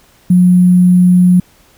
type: tone with sample-and-hold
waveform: sine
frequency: 180 Hz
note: F#3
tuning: 47 cents flat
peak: -4 dBFS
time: 0.3-1.4 s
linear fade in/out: 5 ms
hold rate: 11025 Hz
effects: pink hiss -48 dBFS RMS until 1.77 s